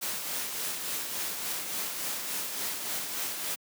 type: noise with tremolo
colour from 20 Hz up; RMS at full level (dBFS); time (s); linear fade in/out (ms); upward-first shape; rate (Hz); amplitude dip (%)
white; -32; 0.01-3.56; 20; triangle; 3.5; 45
effects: high-pass 150 Hz 12 dB/octave